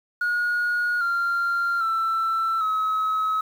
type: tone with pitch steps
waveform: sine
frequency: 1443 / 1387.4 / 1334 / 1282.6 Hz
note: F#6 / F6 / E6 / E6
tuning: -44 / -12 / +20 / -48 cents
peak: -19 dBFS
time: 0.21-3.41 s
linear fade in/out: 5 ms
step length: 800 ms
effects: tanh soft clip ceiling -18 dBFS + 8-bit